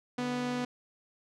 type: tone pair together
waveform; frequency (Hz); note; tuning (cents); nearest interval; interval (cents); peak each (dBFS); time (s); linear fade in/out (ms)
sawtooth; 146.83 / 246.9; D3 / B3; 0 / 0; major sixth; 900; -38 / -27; 0.18-0.65; 5
effects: low-pass 6000 Hz 12 dB/octave